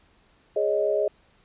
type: chord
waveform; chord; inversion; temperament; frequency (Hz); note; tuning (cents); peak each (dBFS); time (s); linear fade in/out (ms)
sine; Ab suspended fourth; none; equal; 415.3 / 554.4 / 622.3; Ab4 / Db5 / Eb5; 0 / 0 / 0; -25 / -27 / -24; 0.56-1.08; 5
effects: pink hiss -61 dBFS RMS until 1.44 s + resampled to 8000 Hz

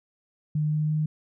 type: tone with pitch steps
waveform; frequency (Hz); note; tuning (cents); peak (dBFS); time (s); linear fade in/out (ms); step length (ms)
sine; 151.8 / 152.86 / 153.92; D#3 / D#3 / D#3; -42 / -30 / -18; -22; 0.55-1.06; 5; 170
effects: none

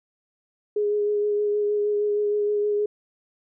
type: tone with vibrato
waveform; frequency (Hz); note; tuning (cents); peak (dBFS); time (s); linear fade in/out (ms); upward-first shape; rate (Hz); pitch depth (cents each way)
sine; 415.3; G#4; 0; -20; 0.76-2.86; 5; sine; 6.4; 15
effects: none

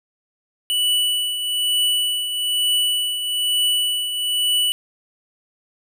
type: tone with tremolo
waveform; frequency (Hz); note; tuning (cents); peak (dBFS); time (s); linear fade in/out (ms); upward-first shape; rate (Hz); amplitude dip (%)
square; 2960; F#7; 0; -16; 0.7-4.72; 0; triangle; 1.1; 60
effects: none

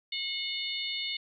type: harmonic tone with a mistuned harmonic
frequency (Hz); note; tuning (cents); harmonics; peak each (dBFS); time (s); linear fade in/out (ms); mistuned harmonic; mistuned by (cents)
722; F#5; -43; 3 / 4 / 5 / 6; -38 / -37 / -36 / -38; 0.12-1.17; 5; 4; +33
effects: none

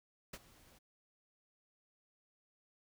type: noise with ADSR envelope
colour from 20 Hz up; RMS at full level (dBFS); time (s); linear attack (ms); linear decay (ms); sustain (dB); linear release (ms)
pink; -45; 0.33-0.79; 6; 45; -19; 15
effects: none

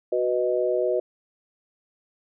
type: chord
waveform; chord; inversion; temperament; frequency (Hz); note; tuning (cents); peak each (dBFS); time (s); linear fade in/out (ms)
sine; B major; second; equal; 370 / 493.9 / 622.3; F#4 / B4 / D#5; 0 / 0 / 0; -25; 0.12-1; 5
effects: none

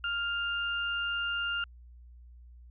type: tone pair together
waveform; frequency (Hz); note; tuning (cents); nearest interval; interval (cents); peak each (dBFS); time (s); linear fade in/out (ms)
sine; 1402 / 2802; F6 / F7; +6 / +5; octave; 1199; -31 / -34; 0.04-1.64; 2
effects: added 60 Hz sine -49 dBFS peak until 2.7 s

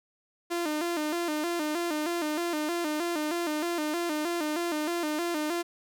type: tone with vibrato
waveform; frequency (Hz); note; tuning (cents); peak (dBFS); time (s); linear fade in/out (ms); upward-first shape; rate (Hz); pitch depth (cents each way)
sawtooth; 323.2; E4; -34; -24; 0.5-5.63; 20; square; 3.2; 110
effects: none

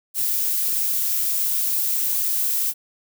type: noise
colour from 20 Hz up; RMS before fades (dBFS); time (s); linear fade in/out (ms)
violet; -22; 0.14-2.74; 50
effects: none

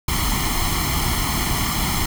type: noise with comb filter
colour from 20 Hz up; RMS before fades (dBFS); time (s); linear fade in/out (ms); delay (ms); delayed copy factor
pink; -21; 0.08-2.06; 5; 0.95; +0.8
effects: none

